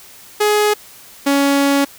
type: tone pair in turn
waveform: sawtooth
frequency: 419.4 / 279.9 Hz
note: G#4 / C#4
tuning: +17 / +17 cents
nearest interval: perfect fifth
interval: 700 cents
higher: first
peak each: -8 dBFS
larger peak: neither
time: 0.4-0.74 / 1.26-1.85 s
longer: second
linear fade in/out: 10 ms
effects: white hiss -41 dBFS RMS until 1.98 s